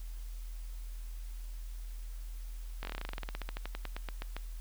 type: slowing click train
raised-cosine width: 0.3 ms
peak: -23 dBFS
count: 25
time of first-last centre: 2.83-4.366 s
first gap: 20 ms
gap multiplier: 1.09
effects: added 41 Hz sine -39 dBFS peak until 4.6 s + white hiss -59 dBFS RMS until 4.6 s